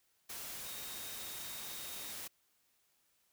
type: tone in noise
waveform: sine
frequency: 3729 Hz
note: A#7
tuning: in tune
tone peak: -52 dBFS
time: 0.65-2.13 s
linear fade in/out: 10 ms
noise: white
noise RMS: -45 dBFS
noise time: 0.29-2.28 s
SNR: -10 dB
effects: white hiss -75 dBFS RMS until 3.32 s